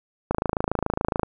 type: click train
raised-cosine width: 1 ms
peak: -8 dBFS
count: 26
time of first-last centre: 0.31-1.233 s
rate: 27.1 Hz
effects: none